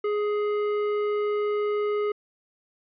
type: tone with hard clipping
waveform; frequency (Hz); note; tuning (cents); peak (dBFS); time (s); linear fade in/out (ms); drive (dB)
sine; 417; G#4; +7; -25; 0.04-2.12; 5; 10
effects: resampled to 11025 Hz